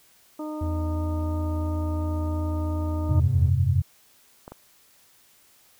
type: harmonic tone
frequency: 306.1 Hz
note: D#4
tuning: 28 cents flat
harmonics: 1 / 2 / 3 / 4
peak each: -31 / -37 / -41 / -43 dBFS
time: 0.39-3.2 s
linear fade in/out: 5 ms
type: tone with vibrato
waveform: triangle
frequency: 82.41 Hz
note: E2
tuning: in tune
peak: -23 dBFS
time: 0.61-3.5 s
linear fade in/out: 5 ms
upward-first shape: sine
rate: 2.9 Hz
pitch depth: 13 cents each way
type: chord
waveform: sine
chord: F suspended second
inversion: none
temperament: equal with one note detuned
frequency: 86.5 / 98 / 130.81 Hz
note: F2 / G2 / C3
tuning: -16 / 0 / 0 cents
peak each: -23 dBFS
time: 3.09-3.82 s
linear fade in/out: 10 ms
type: clicks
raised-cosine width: 1 ms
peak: -25 dBFS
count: 2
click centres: 4.479 / 4.52 s
effects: white hiss -58 dBFS RMS until 5.79 s